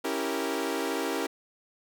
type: chord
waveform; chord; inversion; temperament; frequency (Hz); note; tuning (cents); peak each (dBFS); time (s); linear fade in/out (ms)
sawtooth; C# diminished seventh; none; equal; 277.2 / 329.6 / 392 / 466.2; C#4 / E4 / G4 / Bb4; 0 / 0 / 0 / 0; -30; 0.04-1.27; 10
effects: none